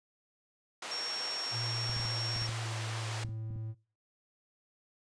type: band-pass noise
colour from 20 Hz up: pink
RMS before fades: -42 dBFS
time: 0.82-3.24 s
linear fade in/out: 5 ms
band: 610 to 7400 Hz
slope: 12 dB/octave
type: tone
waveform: sine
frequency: 5520 Hz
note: F8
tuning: 21 cents flat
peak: -35 dBFS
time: 0.91-2.47 s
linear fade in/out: 5 ms
type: tone with pitch glide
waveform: triangle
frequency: 116.5 to 110.66 Hz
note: A#2 to A2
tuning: -1 to +10 cents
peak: -34 dBFS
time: 1.51-3.75 s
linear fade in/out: 50 ms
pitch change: -89 cents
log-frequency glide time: 1.75-3.28 s
type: clicks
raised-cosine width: 5 ms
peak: -32 dBFS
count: 11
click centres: 1.897 / 1.966 / 2 / 2.052 / 2.363 / 2.42 / 2.492 / 3.249 / 3.29 / 3.507 / 3.56 s
effects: noise-tail reverb RT60 0.4 s tail -23 dB re dry + resampled to 22050 Hz